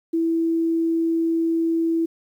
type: tone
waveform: sine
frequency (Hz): 329.6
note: E4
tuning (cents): 0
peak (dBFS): -18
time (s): 0.13-2.06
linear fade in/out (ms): 10
effects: 9-bit